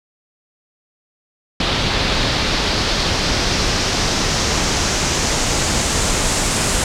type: noise with low-pass filter sweep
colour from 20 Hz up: pink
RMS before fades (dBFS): -18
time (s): 1.6-6.84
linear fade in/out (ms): 2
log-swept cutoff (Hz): 4000 to 8200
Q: 2.1
effects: none